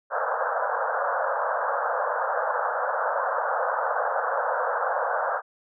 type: band-pass noise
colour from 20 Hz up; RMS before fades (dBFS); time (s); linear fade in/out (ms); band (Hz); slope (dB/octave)
pink; -26; 0.1-5.42; 50; 490 to 1600; 96
effects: none